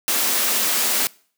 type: high-pass noise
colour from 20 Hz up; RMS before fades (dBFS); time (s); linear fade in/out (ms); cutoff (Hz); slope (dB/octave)
white; -20; 0.08-1.07; 0; 200; 96
effects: noise-tail reverb RT60 0.5 s tail -24 dB re dry